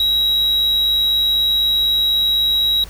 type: tone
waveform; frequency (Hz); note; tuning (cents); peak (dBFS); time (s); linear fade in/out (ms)
triangle; 3852; B7; -44; -12; 0-2.84; 2
effects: added 50 Hz sine -34 dBFS peak until 2.89 s + pink hiss -41 dBFS RMS until 2.89 s